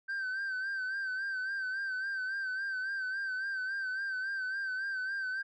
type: tone with vibrato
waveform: sine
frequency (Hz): 1552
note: G6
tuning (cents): -18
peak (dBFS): -30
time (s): 0.08-5.43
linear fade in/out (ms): 20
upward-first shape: sine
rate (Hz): 3.6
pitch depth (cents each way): 53
effects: tanh soft clip ceiling -32 dBFS